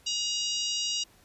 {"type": "harmonic tone", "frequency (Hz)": 952, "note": "A#5", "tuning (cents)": 36, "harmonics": [3, 4, 5, 6, 7, 8], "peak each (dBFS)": [-32, -35, -34, -35, -40, -41], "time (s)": [0.06, 1.04], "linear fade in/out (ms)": 10, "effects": ["pink hiss -60 dBFS RMS until 1.24 s", "resampled to 32000 Hz"]}